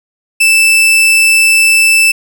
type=tone; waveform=40% pulse; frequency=2643 Hz; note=E7; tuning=4 cents sharp; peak=-4 dBFS; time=0.4-2.12 s; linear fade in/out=10 ms; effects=none